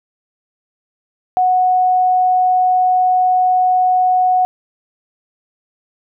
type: tone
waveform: sine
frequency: 736 Hz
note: F#5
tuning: 9 cents flat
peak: -10 dBFS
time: 1.37-4.45 s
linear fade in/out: 0 ms
effects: none